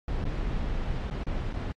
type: noise with dropouts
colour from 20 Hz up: brown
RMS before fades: -30 dBFS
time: 0.08-1.72 s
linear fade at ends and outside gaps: 2 ms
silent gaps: 0.241-0.252 / 1.101-1.109 / 1.235-1.267 / 1.527-1.539 s
effects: low-pass 4000 Hz 12 dB/octave + AAC 48 kbps